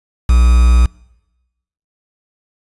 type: tone with quantisation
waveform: triangle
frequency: 60.5 Hz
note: B1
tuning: 35 cents flat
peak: -4 dBFS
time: 0.29-0.86 s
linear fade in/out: 5 ms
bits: 4
effects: noise-tail reverb RT60 1.0 s tail -25 dB re dry + resampled to 24000 Hz